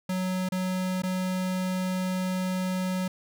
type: tone with dropouts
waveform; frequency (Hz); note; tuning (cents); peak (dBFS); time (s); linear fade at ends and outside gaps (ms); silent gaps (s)
square; 185; F#3; 0; -27; 0.09-3.08; 5; 0.489-0.52 / 1.021-1.034
effects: none